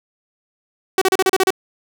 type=tone bursts; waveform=sawtooth; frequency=378.9 Hz; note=F#4; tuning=41 cents sharp; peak=-8 dBFS; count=8; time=0.98-1.505 s; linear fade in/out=2 ms; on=35 ms; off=35 ms; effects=none